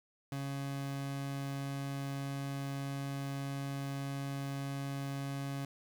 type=tone; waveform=30% pulse; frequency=138.59 Hz; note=C#3; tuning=in tune; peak=-34 dBFS; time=0.32-5.65 s; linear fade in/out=2 ms; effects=11-bit